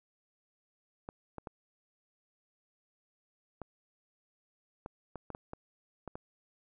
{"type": "clicks", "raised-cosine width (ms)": 1, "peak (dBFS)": -27, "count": 11, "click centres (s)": [1.089, 1.383, 1.472, 3.617, 4.861, 5.157, 5.303, 5.349, 5.534, 6.077, 6.155], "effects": []}